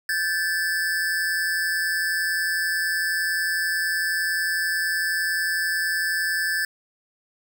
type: tone pair together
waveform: square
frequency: 1569 / 1740 Hz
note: G6 / A6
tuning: +1 / -20 cents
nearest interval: major second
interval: 179 cents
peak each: -28 / -24 dBFS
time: 0.09-6.65 s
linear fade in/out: 2 ms
effects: none